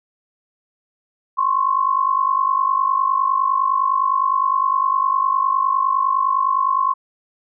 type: tone pair together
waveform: sine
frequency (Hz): 1046.2 / 1096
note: C6 / C#6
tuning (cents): -1 / -20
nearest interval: minor second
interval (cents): 81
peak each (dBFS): -18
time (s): 1.37-6.94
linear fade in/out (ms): 20
effects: none